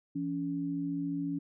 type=tone pair together; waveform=sine; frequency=167.68 / 282 Hz; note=E3 / C#4; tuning=+30 / +30 cents; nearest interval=major sixth; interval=900 cents; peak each=-37 / -32 dBFS; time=0.15-1.39 s; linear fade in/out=10 ms; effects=none